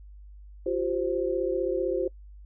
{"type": "chord", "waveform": "sine", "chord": "F suspended second", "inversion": "none", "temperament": "equal with one note detuned", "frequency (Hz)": [349.2, 384.8, 523.3], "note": ["F4", "G4", "C5"], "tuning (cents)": [0, -32, 0], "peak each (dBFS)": -29, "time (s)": [0.66, 2.08], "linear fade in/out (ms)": 5, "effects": ["noise-tail reverb RT60 0.1 s tail -23 dB re dry", "added 50 Hz sine -44 dBFS peak until 2.45 s"]}